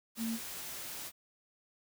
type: tone in noise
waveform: sine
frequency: 227.3 Hz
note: A#3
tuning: 43 cents flat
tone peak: -33 dBFS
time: 0.17-0.39 s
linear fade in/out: 50 ms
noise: white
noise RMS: -43 dBFS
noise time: 0.15-1.12 s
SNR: +7 dB
effects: none